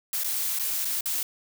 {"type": "noise with dropouts", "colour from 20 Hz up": "blue", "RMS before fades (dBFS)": -28, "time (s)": [0.13, 1.23], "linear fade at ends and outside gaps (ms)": 2, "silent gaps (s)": [[0.236, 0.243], [0.589, 0.595], [0.848, 0.852], [1.009, 1.057]], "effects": []}